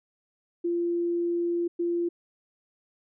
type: tone bursts at uneven times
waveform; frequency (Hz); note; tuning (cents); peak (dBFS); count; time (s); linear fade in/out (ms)
sine; 344.3; F4; -25; -24; 2; 0.64-1.68 / 1.79-2.09; 10
effects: none